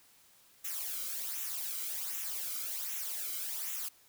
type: noise with flanger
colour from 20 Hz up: blue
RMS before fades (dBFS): -38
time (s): 0.64-3.89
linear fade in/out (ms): 10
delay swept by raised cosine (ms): 0.21 to 1.15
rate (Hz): 1.3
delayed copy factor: -0.65
effects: white hiss -63 dBFS RMS until 4.08 s